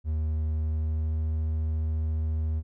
triangle tone with pitch glide, 77.78 to 78.59 Hz, D#2 to D#2, 0 to +18 cents, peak -23 dBFS, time 0.04-2.63 s, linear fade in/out 50 ms, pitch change +18 cents, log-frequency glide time 0.55-1.19 s, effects none

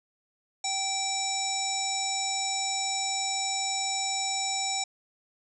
harmonic tone with a mistuned harmonic, 776 Hz, G5, 18 cents flat, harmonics 1 / 3 / 5 / 7 / 9 / 10, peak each -33 / -37 / -35 / -34 / -33 / -37 dBFS, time 0.64-4.84 s, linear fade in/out 5 ms, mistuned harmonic 10, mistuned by +20 cents, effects none

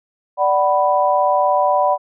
sine chord, B minor, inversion first, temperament equal with one note detuned, 587.3 / 751.2 / 987.8 Hz, D5 / F#5 / B5, 0 / +26 / 0 cents, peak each -17 dBFS, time 0.37-1.98 s, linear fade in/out 50 ms, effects none

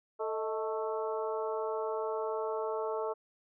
harmonic tone with a mistuned harmonic, 220.7 Hz, A3, 5 cents sharp, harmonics 2 / 3 / 4 / 5 / 6, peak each -34 / -38 / -40 / -42 / -44 dBFS, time 0.19-3.14 s, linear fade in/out 20 ms, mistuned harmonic 3, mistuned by -72 cents, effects none

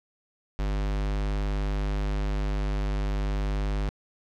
square tone, 50.2 Hz, G1, 42 cents sharp, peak -26 dBFS, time 0.59-3.89 s, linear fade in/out 0 ms, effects low-pass 5000 Hz 12 dB/octave + 9-bit

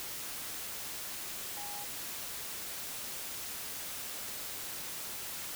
sine tone in noise, 820 Hz, G#5, 22 cents flat, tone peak -45 dBFS, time 1.57-1.84 s, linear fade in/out 0 ms, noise white, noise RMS -41 dBFS, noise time 0-5.55 s, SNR -7 dB, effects none

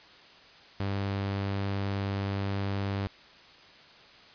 sawtooth tone, 98.9 Hz, G2, 16 cents sharp, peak -25 dBFS, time 0.8-3.07 s, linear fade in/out 0 ms, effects white hiss -53 dBFS RMS until 4.34 s + resampled to 11025 Hz

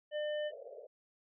harmonic tone, 600 Hz, D5, 37 cents sharp, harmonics 1 / 3 / 5, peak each -34 / -46 / -48 dBFS, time 0.11-0.52 s, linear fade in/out 50 ms
white band-pass noise, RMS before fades -49 dBFS, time 0.5-0.87 s, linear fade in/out 20 ms, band 430 to 650 Hz, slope 96 dB/octave
effects none

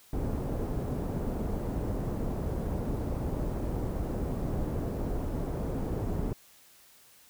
pink low-pass noise, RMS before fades -32 dBFS, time 0.13-6.33 s, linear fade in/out 2 ms, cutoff 520 Hz, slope 12 dB/octave, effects white hiss -58 dBFS RMS until 7.29 s

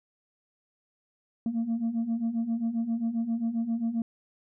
sine beating tone pair, 224.9 / 232.4 Hz, A3 / A#3, +38 / -5 cents, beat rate 7.5 Hz, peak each -30 / -26 dBFS, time 1.46-4.02 s, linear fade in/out 2 ms, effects tanh soft clip ceiling -23 dBFS

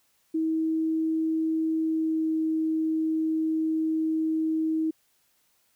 sine tone with pitch glide, 320 to 317.8 Hz, D#4 to D#4, +49 to +37 cents, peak -23 dBFS, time 0.34-4.91 s, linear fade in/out 10 ms, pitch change -12 cents, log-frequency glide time 1.78-2.33 s, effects white hiss -68 dBFS RMS until 5.75 s

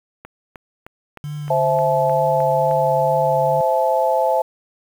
click train, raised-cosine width 0.5 ms, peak -21 dBFS, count 9, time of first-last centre 0.25-2.712 s, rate 3.25 Hz
sine tone with vibrato, 146.83 Hz, D3, in tune, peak -25 dBFS, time 1.24-3.61 s, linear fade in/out 0 ms, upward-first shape triangle, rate 2.2 Hz, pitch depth 32 cents each way
sine chord, A minor, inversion first, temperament equal with one note detuned, 523.3 / 659.3 / 862.9 Hz, C5 / E5 / A5, 0 / 0 / -34 cents, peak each -19 dBFS, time 1.5-4.42 s, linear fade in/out 5 ms
effects 7-bit

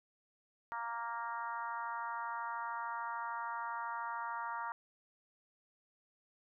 harmonic tone, 233.1 Hz, A#3, in tune, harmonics 3 / 4 / 5 / 6 / 7 / 8, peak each -51 / -40 / -44 / -45 / -53 / -52 dBFS, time 0.72-4.72 s, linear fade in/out 0 ms, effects none

